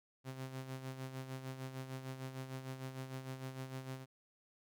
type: tone with tremolo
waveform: sawtooth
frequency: 131.4 Hz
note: C3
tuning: 8 cents sharp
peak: -37 dBFS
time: 0.24-4.06 s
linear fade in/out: 50 ms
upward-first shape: sine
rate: 6.6 Hz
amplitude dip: 60%
effects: none